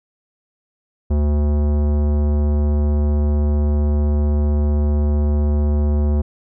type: tone with tanh clipping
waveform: sine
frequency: 73.7 Hz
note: D2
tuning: 7 cents sharp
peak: -16 dBFS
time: 1.1-6.22 s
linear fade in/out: 10 ms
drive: 17 dB
effects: none